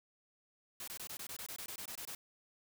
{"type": "noise bursts", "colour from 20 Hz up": "white", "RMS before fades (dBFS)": -45, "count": 14, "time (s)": [0.8, 2.15], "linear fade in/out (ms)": 2, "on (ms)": 76, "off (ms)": 22, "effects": []}